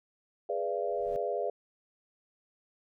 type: chord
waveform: sine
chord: G# diminished seventh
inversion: none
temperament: equal with one note detuned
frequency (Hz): 415.3 / 493.9 / 587.3 / 683.7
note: G#4 / B4 / D5 / F5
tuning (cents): 0 / 0 / 0 / -37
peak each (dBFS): -35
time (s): 0.49-1.5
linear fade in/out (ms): 5
type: noise with exponential growth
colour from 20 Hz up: brown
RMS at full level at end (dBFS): -42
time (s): 0.8-1.16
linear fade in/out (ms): 0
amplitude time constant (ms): 77
effects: none